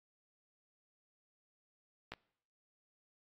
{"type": "clicks", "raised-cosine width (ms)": 0.3, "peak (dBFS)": [-26, -30], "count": 2, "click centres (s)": [2.12, 2.137], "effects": ["noise-tail reverb RT60 0.7 s tail -24 dB re dry", "AAC 32 kbps"]}